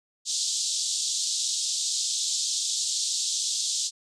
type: band-pass noise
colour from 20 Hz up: white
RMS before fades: -28 dBFS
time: 0.25-3.91 s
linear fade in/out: 50 ms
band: 3500 to 8000 Hz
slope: 48 dB/octave
effects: none